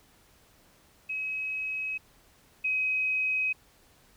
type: tone pair in turn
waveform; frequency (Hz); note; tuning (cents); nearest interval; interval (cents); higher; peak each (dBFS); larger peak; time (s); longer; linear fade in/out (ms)
sine; 2550 / 2531; D#7 / D#7; +42 / +29; unison; 13; first; -30 / -25; second; 1.09-1.98 / 2.64-3.53; neither; 10
effects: pink hiss -61 dBFS RMS until 4.16 s